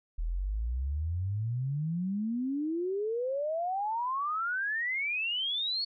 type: exponential sweep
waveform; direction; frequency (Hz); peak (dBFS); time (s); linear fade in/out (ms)
sine; up; 38.67 to 4460; -29; 0.18-5.85; 10
effects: none